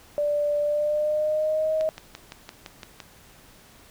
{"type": "tone with pitch glide", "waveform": "sine", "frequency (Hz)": [587.3, 629.5], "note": ["D5", "D#5"], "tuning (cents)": [0, 20], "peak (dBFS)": -21, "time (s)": [0.18, 1.89], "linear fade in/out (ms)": 0, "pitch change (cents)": 120, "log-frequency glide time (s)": [0.6, 1.73]}
{"type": "click train", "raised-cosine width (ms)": 0.2, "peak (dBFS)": -20, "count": 8, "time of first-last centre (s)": [1.81, 3.003], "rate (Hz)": 5.87}
{"effects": ["pink hiss -52 dBFS RMS until 3.9 s"]}